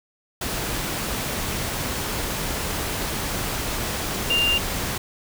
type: tone in noise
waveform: sine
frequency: 2794 Hz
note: F7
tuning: in tune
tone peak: -18 dBFS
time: 4.3-4.58 s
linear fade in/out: 5 ms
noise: pink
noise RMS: -27 dBFS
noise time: 0.41-4.98 s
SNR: +6 dB
effects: none